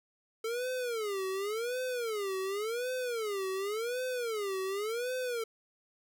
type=tone with vibrato; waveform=square; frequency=440 Hz; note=A4; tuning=in tune; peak=-33 dBFS; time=0.44-5.44 s; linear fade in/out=5 ms; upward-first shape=sine; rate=0.9 Hz; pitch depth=260 cents each way; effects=none